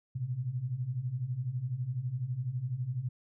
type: beating tone pair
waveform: sine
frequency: 117.7 / 129.7 Hz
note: A#2 / C3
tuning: +17 / -15 cents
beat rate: 12 Hz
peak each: -37 / -33 dBFS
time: 0.15-3.09 s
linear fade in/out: 10 ms
effects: none